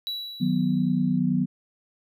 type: tone with exponential decay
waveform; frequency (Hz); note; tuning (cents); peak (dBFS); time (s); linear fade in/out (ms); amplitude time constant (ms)
triangle; 3921; B7; -13; -25; 0.07-1.18; 0; 240
type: chord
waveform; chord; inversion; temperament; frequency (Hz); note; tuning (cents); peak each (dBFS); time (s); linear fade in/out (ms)
sine; B major; first; equal; 155.56 / 185 / 246.9; D#3 / F#3 / B3; 0 / 0 / 0; -27 / -24 / -24; 0.4-1.46; 20
effects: none